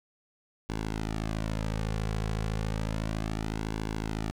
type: tone with flanger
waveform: sawtooth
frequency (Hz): 53.9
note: A1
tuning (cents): -35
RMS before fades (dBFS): -32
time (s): 0.69-4.31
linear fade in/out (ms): 0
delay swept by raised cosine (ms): 1.6 to 3.3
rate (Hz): 0.32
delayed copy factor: -0.75
effects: low-pass 9000 Hz 12 dB/octave + 9-bit